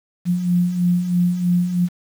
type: beating tone pair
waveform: sine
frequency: 174.61 / 177.71 Hz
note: F3 / F3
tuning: 0 / +30 cents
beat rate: 3.1 Hz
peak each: -23 / -16 dBFS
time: 0.25-1.89 s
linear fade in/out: 50 ms
effects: 7-bit